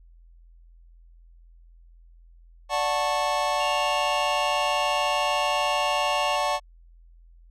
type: chord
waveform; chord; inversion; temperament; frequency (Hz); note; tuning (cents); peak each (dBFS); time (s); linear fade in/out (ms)
square; D major seventh; none; just; 587.3 / 734.2 / 881 / 1101.2; D5 / F#5 / A5 / C#6; 0 / -14 / +2 / -12; -29; 2.69-6.6; 50
type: tone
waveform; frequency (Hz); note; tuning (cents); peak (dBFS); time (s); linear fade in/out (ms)
sine; 2794; F7; 0; -30; 3.6-6.36; 2
effects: added 42 Hz sine -49 dBFS peak until 7.5 s + low-pass 8000 Hz 12 dB/octave